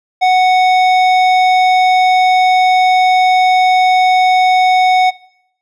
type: tone with hard clipping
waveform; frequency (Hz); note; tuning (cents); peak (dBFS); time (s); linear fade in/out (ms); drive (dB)
triangle; 740; F#5; 0; -9; 0.21-5.11; 20; 15
effects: noise-tail reverb RT60 0.8 s tail -22 dB re dry + resampled to 24000 Hz